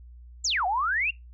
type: exponential two-way sweep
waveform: sine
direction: down then up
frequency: 7459 to 705 to 2834 Hz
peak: -23 dBFS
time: 0.44-1.11 s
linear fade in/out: 10 ms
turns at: 0.66 s
effects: noise-tail reverb RT60 0.2 s tail -23 dB re dry + added 60 Hz sine -44 dBFS peak until 1.33 s